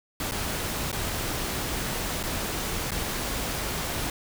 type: noise with dropouts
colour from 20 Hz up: pink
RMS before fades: -30 dBFS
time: 0.2-4.1 s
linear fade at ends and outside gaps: 2 ms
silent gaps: 0.312-0.319 / 0.917-0.927 / 2.23-2.236 / 2.908-2.917 s
effects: none